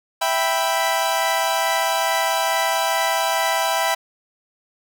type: chord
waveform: sawtooth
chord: E minor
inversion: none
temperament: equal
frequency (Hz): 659.3 / 784 / 987.8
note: E5 / G5 / B5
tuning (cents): 0 / 0 / 0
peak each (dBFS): -19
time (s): 0.21-3.95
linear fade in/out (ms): 10
effects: none